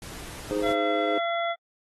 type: noise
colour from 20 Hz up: pink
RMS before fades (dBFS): -41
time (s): 0.02-0.73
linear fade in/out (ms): 2
type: chord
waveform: triangle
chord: Ab major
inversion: second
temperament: just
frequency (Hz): 311.5 / 415.3 / 519.1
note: Eb4 / Ab4 / C5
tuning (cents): +2 / 0 / -14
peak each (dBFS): -28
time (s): 0.51-1.18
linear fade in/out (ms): 0
type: harmonic tone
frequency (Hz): 680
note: F5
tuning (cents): -46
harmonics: 1 / 2 / 3 / 5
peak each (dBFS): -26 / -32 / -33 / -37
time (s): 0.62-1.56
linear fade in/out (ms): 50
effects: AAC 32 kbps